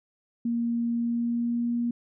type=tone with pitch glide; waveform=sine; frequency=234.6 to 237.6 Hz; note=A#3 to A#3; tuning=+11 to +33 cents; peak=-24 dBFS; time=0.45-1.91 s; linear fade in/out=5 ms; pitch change=+22 cents; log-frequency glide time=0.93-1.75 s; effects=none